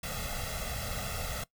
pink noise with comb filter, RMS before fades -36 dBFS, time 0.03-1.44 s, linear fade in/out 5 ms, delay 1.5 ms, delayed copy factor +1, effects noise-tail reverb RT60 0.1 s tail -20 dB re dry

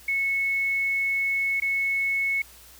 sine tone with dropouts, 2200 Hz, C#7, 14 cents flat, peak -22 dBFS, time 0.08-2.42 s, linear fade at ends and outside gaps 5 ms, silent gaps 1.601-1.62 s, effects added 60 Hz sine -55 dBFS peak until 2.79 s + white hiss -50 dBFS RMS until 2.79 s

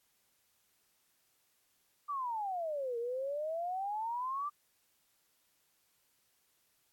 sine exponential two-way sweep, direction down then up, 1194 to 460.4 to 1194 Hz, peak -34 dBFS, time 2.08-4.5 s, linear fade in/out 20 ms, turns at 2.98 s, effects white hiss -74 dBFS RMS until 6.92 s + AAC 64 kbps

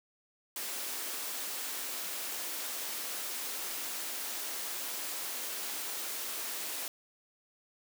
white high-pass noise, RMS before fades -38 dBFS, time 0.56-6.88 s, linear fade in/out 2 ms, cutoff 250 Hz, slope 24 dB/octave, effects none

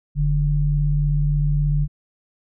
sine tone pair together, 43.49 / 146.83 Hz, F1 / D3, -6 / 0 cents, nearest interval octave + major sixth, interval 2106 cents, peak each -20 / -18 dBFS, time 0.15-1.88 s, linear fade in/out 50 ms, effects none

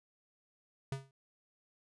square tone with exponential decay, 135.5 Hz, C#3, 39 cents flat, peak -33 dBFS, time 0.92-1.11 s, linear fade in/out 2 ms, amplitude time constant 41 ms, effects resampled to 24000 Hz

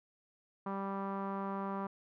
sawtooth tone with low-pass filter, 196 Hz, G3, in tune, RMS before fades -38 dBFS, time 0.66-1.87 s, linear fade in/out 5 ms, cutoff 1100 Hz, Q 3.9, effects none

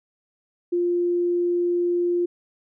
sine tone, 350 Hz, F4, 4 cents sharp, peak -19 dBFS, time 0.72-2.26 s, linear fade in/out 10 ms, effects none

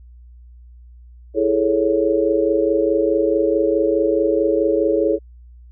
sine chord, A major seventh, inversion second, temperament equal, 329.6 / 415.3 / 440 / 554.4 Hz, E4 / G#4 / A4 / C#5, 0 / 0 / 0 / 0 cents, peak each -20 dBFS, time 1.34-5.19 s, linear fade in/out 50 ms, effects added 60 Hz sine -40 dBFS peak until 5.71 s

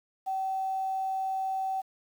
sine tone with quantisation, 766 Hz, G5, 40 cents flat, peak -28 dBFS, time 0.26-1.82 s, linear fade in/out 20 ms, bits 9, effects none

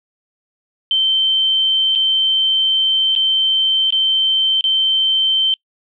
sine tone with dropouts, 3107 Hz, G7, 16 cents flat, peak -12 dBFS, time 0.91-5.54 s, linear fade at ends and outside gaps 1 ms, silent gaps 1.952-1.957 / 3.152-3.161 / 3.905-3.924 / 4.61-4.64 s, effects noise-tail reverb RT60 0.1 s tail -26 dB re dry

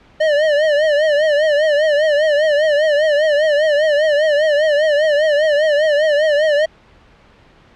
square tone with vibrato, 603 Hz, D5, 46 cents sharp, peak -12 dBFS, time 0.2-6.66 s, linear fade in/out 10 ms, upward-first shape triangle, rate 5 Hz, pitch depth 110 cents each way, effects pink hiss -48 dBFS RMS until 7.75 s + low-pass 3000 Hz 12 dB/octave

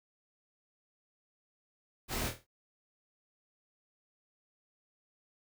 pink noise with echo, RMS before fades -36 dBFS, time 2.08-2.32 s, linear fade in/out 50 ms, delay 25 ms, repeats 6, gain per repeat -6 dB, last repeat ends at 2.47 s, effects none

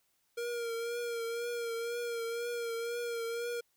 square tone with vibrato, 468.7 Hz, A#4, 9 cents sharp, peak -35 dBFS, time 0.37-3.61 s, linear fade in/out 10 ms, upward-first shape triangle, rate 2 Hz, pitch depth 42 cents each way, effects white hiss -75 dBFS RMS until 3.76 s

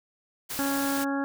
white noise, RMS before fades -34 dBFS, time 0.49-1.05 s, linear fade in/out 20 ms
harmonic tone, 277.2 Hz, C#4, in tune, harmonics 1 / 2 / 3 / 4 / 5 / 6, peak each -27 / -35 / -35 / -39 / -37 / -37 dBFS, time 0.59-1.24 s, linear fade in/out 0 ms
effects none

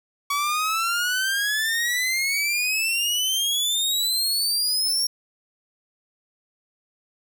sawtooth exponential sweep, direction up, 1127 to 5588 Hz, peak -18 dBFS, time 0.3-5.07 s, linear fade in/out 5 ms, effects 9-bit

